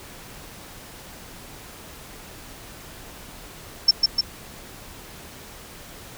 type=tone with echo; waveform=sine; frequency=5390 Hz; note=E8; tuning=38 cents sharp; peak=-10 dBFS; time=3.88-3.91 s; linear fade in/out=5 ms; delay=150 ms; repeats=2; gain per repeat=-3 dB; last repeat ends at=4.21 s; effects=pink hiss -42 dBFS RMS until 6.17 s